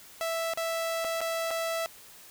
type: tone with dropouts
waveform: sawtooth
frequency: 659.3 Hz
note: E5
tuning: in tune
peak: -25 dBFS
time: 0.21-1.86 s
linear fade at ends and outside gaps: 0 ms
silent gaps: 0.536-0.574 / 1.044-1.048 / 1.206-1.214 / 1.507-1.511 s
effects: white hiss -51 dBFS RMS until 2.3 s